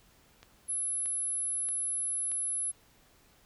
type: click train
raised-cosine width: 0.2 ms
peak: -32 dBFS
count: 4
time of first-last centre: 0.43-2.317 s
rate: 1.59 Hz
type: tone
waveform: sine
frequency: 10980 Hz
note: F9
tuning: 31 cents flat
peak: -30 dBFS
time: 0.68-2.72 s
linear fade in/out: 20 ms
effects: pink hiss -63 dBFS RMS until 3.45 s